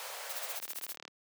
pink high-pass noise, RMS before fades -43 dBFS, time 0-0.59 s, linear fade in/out 0 ms, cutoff 490 Hz, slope 48 dB/octave
blue noise with tremolo, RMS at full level -38 dBFS, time 0.29-0.96 s, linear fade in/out 10 ms, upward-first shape sine, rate 15 Hz, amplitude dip 100%
click train, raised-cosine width 0.2 ms, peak -27 dBFS, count 19, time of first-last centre 0.6-1.079 s, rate 37.6 Hz
effects high-pass 300 Hz 12 dB/octave

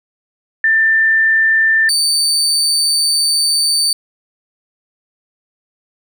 sine / 30% pulse tone pair in turn, 1784 / 4577 Hz, A6 / D8, +23 / -45 cents, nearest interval octave + major third, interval 1632 cents, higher second, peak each -9 dBFS, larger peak neither, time 0.64-1.89 / 1.89-3.93 s, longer second, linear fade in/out 2 ms, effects none

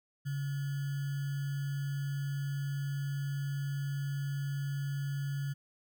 sine tone with sample-and-hold, 140 Hz, C#3, 18 cents sharp, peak -32 dBFS, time 0.25-5.54 s, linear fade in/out 20 ms, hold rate 1575 Hz, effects none

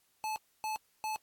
square tone bursts, 866 Hz, A5, 28 cents flat, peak -34 dBFS, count 3, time 0.24-1.16 s, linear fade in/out 0 ms, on 120 ms, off 280 ms, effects white hiss -72 dBFS RMS until 1.22 s + AAC 64 kbps

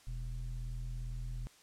square tone with low-pass filter, 41.2 Hz, E1, in tune, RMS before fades -40 dBFS, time 0.07-1.47 s, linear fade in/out 0 ms, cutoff 110 Hz, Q 2.5, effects white hiss -62 dBFS RMS until 1.62 s + low-pass 9000 Hz 12 dB/octave

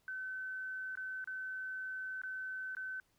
sine tone with dropouts, 1524 Hz, G6, 49 cents flat, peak -39 dBFS, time 0.08-3 s, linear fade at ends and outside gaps 1 ms, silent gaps 0.954-0.973 / 1.243-1.274 / 2.217-2.235 / 2.75-2.768 s, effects pink hiss -75 dBFS RMS until 3.18 s

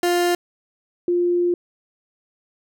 30% pulse / sine tone pair in turn, 351 / 351 Hz, F4 / F4, +9 / +9 cents, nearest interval unison, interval 0 cents, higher neither, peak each -14 / -16 dBFS, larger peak first, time 0.03-0.35 / 1.08-1.54 s, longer second, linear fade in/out 2 ms, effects none

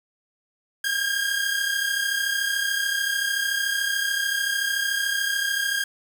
sawtooth tone pair together, 1600 / 1633.6 Hz, G6 / G#6, +35 / -29 cents, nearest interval unison, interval 36 cents, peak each -22 dBFS, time 0.84-5.84 s, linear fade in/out 5 ms, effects 7-bit

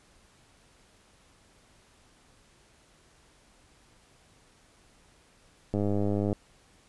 click train, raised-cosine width 2 ms, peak -16 dBFS, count 61, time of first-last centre 5.74-6.328 s, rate 102 Hz, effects pink hiss -61 dBFS RMS until 6.88 s + resampled to 24000 Hz

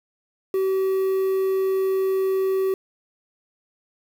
triangle tone with quantisation, 382.2 Hz, G4, 44 cents flat, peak -17 dBFS, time 0.54-2.74 s, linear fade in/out 2 ms, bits 7, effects none

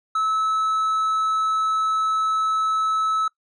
triangle tone, 1300 Hz, E6, 24 cents flat, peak -17 dBFS, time 0.15-3.28 s, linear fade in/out 5 ms, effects noise-tail reverb RT60 0.1 s tail -22 dB re dry + resampled to 22050 Hz

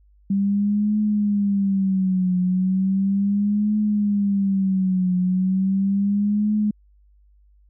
sine tone with vibrato, 196 Hz, G3, in tune, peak -17 dBFS, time 0.3-6.71 s, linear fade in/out 5 ms, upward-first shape triangle, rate 0.36 Hz, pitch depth 140 cents each way, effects added 50 Hz sine -52 dBFS peak until 7.69 s

